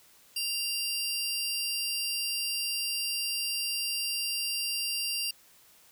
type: tone pair together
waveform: sawtooth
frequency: 2784 / 4730 Hz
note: F7 / D8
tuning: -6 / +12 cents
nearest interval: major sixth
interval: 918 cents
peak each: -30 / -29 dBFS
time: 0.36-5.31 s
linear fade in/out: 5 ms
effects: white hiss -59 dBFS RMS until 5.91 s